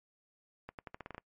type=accelerating click train; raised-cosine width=0.5 ms; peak=-28 dBFS; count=9; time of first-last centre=0.69-1.181 s; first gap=98 ms; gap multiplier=0.86; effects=noise-tail reverb RT60 0.1 s tail -23 dB re dry + MP3 48 kbps